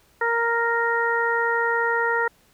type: harmonic tone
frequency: 465.5 Hz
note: A#4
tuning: 2 cents flat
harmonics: 1 / 2 / 3 / 4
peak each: -25 / -25 / -25 / -25 dBFS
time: 0.21-2.28 s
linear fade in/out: 5 ms
effects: pink hiss -59 dBFS RMS until 2.53 s